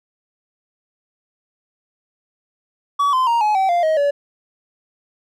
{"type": "tone with pitch steps", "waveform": "triangle", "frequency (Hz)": [1137, 1030.7, 934.3, 846.9, 767.7, 695.9, 630.8, 571.8], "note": ["C#6", "C6", "A#5", "G#5", "G5", "F5", "D#5", "D5"], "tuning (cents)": [44, -26, 4, 34, -36, -6, 24, -46], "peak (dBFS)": -12, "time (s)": [2.99, 4.11], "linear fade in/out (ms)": 10, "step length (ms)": 140, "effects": []}